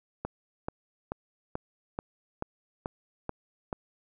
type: click train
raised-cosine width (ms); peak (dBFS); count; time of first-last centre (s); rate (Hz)
1; -18; 9; 0.25-3.728; 2.3
effects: none